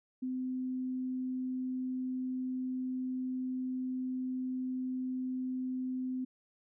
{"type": "tone", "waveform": "sine", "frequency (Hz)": 256.3, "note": "C4", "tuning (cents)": -36, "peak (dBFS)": -33, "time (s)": [0.22, 6.25], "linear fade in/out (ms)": 10, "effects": []}